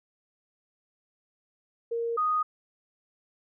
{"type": "tone pair in turn", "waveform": "sine", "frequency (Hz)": [465.1, 1241.7], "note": ["A#4", "D#6"], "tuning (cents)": [-4, -4], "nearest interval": "octave + perfect fourth", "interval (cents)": 1700, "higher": "second", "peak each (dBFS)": [-27, -23], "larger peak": "second", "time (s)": [[1.91, 2.17], [2.17, 2.43]], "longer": "neither", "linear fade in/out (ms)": 10, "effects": []}